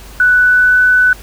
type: tone with pitch glide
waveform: sine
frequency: 1485 to 1496.2 Hz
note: F#6 to F#6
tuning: +6 to +19 cents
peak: -6 dBFS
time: 0.2-1.13 s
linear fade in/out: 2 ms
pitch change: +13 cents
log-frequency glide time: 0.32-0.79 s
effects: added 50 Hz sine -33 dBFS peak until 1.22 s + pink hiss -37 dBFS RMS until 1.22 s